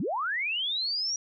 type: linear sweep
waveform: sine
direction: up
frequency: 138.59 to 5780 Hz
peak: -27 dBFS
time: 0-1.16 s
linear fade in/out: 2 ms
effects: none